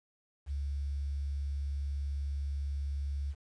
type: tone with quantisation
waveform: sine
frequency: 70.4 Hz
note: C#2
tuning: 27 cents sharp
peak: -32 dBFS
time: 0.46-3.35 s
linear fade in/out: 50 ms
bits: 10
effects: resampled to 22050 Hz